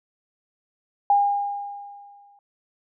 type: tone with exponential decay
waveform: sine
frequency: 810 Hz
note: G#5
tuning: 43 cents flat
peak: -13 dBFS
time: 1.1-2.39 s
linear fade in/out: 2 ms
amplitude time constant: 280 ms
effects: none